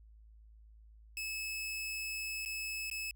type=tone with dropouts; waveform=sawtooth; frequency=2596 Hz; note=E7; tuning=27 cents flat; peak=-34 dBFS; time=1.17-3.11 s; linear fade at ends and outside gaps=1 ms; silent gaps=2.451-2.459 / 2.9-2.913 s; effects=added 54 Hz sine -55 dBFS peak until 3.15 s